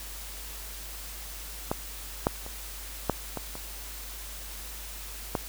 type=clicks; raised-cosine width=1 ms; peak=-12 / -8 / -27 / -9 / -18 / -25 / -12 dBFS; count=7; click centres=1.715 / 2.269 / 2.464 / 3.097 / 3.373 / 3.554 / 5.352 s; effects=added 50 Hz sine -42 dBFS peak until 5.48 s + white hiss -42 dBFS RMS until 5.48 s